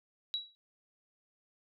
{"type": "tone with exponential decay", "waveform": "sine", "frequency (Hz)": 3892, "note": "B7", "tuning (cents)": -26, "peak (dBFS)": -29, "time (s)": [0.34, 0.55], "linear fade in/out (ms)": 0, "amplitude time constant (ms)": 45, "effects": []}